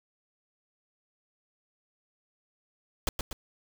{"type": "noise with echo", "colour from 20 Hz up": "pink", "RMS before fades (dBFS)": -27, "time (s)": [3.07, 3.09], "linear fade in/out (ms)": 2, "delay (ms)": 120, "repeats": 2, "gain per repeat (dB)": -5, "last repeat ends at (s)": 3.33, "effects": []}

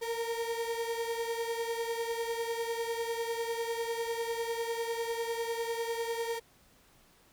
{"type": "beating tone pair", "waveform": "35% pulse", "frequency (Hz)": [459.9, 469.9], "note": ["A#4", "A#4"], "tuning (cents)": [-23, 14], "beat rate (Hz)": 10, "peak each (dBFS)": [-32, -36], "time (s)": [0.01, 6.4], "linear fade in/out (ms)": 20, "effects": ["pink hiss -63 dBFS RMS until 7.32 s"]}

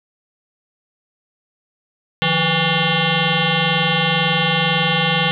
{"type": "tone with frequency modulation", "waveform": "sine", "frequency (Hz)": 1456, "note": "F#6", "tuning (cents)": -28, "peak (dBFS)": -14, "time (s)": [2.22, 5.31], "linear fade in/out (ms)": 0, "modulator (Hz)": 326, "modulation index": 6.2, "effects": []}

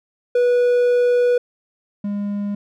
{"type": "tone pair in turn", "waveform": "triangle", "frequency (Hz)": [488.7, 203.6], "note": ["B4", "G#3"], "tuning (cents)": [-18, -34], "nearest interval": "octave + minor third", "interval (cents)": 1516, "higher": "first", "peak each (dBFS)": [-11, -19], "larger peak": "first", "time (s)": [[0.35, 1.38], [2.04, 2.55]], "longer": "first", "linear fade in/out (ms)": 5, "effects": []}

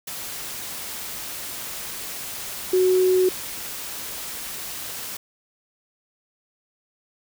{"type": "tone in noise", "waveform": "sine", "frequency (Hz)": 370, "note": "F#4", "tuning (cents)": 0, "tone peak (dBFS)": -15, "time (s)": [2.73, 3.29], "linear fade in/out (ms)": 5, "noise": "white", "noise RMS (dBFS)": -33, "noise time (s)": [0.07, 5.17], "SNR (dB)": 15, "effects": []}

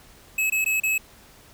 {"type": "tone with dropouts", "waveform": "square", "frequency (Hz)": 2581, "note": "E7", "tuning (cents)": -37, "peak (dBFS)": -21, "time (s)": [0.38, 0.98], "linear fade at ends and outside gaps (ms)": 5, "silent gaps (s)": [[0.5, 0.521], [0.645, 0.66], [0.801, 0.834]], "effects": ["pink hiss -51 dBFS RMS until 1.53 s"]}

